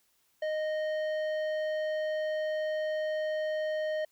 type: tone with tanh clipping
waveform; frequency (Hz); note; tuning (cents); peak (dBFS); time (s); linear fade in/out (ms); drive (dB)
triangle; 619; D#5; -9; -31; 0.42-4.05; 5; 15
effects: white hiss -71 dBFS RMS until 4.11 s